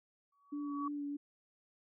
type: tone with exponential growth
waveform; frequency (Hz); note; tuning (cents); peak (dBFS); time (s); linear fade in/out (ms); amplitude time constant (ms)
sine; 1132; C#6; +36; -35; 0.32-0.88; 5; 120
type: tone with vibrato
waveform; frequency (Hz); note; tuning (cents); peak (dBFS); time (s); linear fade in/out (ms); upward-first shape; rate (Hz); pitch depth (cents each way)
sine; 289; D4; -28; -37; 0.52-1.17; 10; sine; 3.2; 18
effects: none